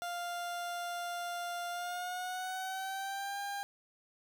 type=tone with pitch glide; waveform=30% pulse; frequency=698.5 to 802.4 Hz; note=F5 to G5; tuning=0 to +40 cents; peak=-34 dBFS; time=0.02-3.63 s; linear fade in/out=0 ms; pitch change=+240 cents; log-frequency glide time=1.7-3.39 s; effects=none